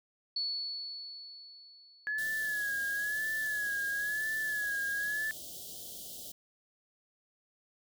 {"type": "tone with exponential decay", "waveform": "sine", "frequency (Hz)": 4424, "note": "C#8", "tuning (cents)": -4, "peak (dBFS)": -30, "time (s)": [0.36, 2.76], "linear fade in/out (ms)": 5, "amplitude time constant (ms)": 520}
{"type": "tone with vibrato", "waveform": "sine", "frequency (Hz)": 1690, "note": "G#6", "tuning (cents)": 30, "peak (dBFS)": -31, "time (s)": [2.07, 5.31], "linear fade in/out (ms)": 0, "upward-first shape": "sine", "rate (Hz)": 0.99, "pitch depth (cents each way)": 67}
{"type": "band-stop noise", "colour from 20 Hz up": "white", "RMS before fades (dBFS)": -45, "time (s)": [2.18, 6.32], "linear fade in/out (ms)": 5, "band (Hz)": [750, 3000], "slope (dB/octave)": 96}
{"effects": []}